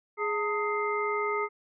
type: tone cluster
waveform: sine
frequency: 417.5 / 901 / 1254 / 2092 Hz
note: G#4 / A5 / D#6 / C7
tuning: +9 / +41 / +13 / -1 cents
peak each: -30 / -35 / -31 / -34 dBFS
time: 0.17-1.49 s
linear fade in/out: 50 ms
effects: none